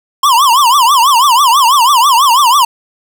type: tone with vibrato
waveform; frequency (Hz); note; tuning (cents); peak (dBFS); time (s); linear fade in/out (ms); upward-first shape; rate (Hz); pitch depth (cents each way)
square; 1035; C6; -19; -6; 0.23-2.65; 5; triangle; 6.1; 260
effects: none